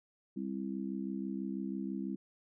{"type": "harmonic tone", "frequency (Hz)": 66.1, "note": "C2", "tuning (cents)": 18, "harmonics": [3, 4, 5], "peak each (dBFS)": [-38, -40, -42], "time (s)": [0.36, 2.16], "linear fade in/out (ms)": 10, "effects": []}